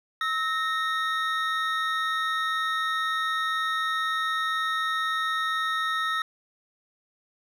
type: tone cluster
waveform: triangle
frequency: 1294 / 1851 / 3719 Hz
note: E6 / A#6 / A#7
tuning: -32 / -13 / -5 cents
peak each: -25 / -28 / -32 dBFS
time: 0.21-6.22 s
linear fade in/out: 2 ms
effects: none